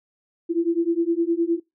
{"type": "beating tone pair", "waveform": "sine", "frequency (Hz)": [332, 341.7], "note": ["E4", "F4"], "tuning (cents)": [12, -38], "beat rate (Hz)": 9.7, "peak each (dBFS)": [-22, -22], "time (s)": [0.49, 1.6], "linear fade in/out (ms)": 20, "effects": ["noise-tail reverb RT60 0.2 s tail -22 dB re dry"]}